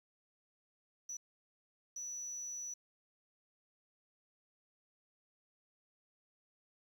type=tone bursts at uneven times; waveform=sine; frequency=5920 Hz; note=F#8; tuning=in tune; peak=-39 dBFS; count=2; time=1.09-1.17 / 1.96-2.74 s; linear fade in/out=5 ms; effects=tanh soft clip ceiling -39 dBFS + 11-bit